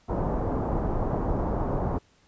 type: low-pass noise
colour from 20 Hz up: pink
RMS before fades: -27 dBFS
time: 0.08-1.99 s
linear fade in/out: 20 ms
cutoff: 970 Hz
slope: 24 dB/octave
effects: pink hiss -62 dBFS RMS until 2.27 s + resampled to 16000 Hz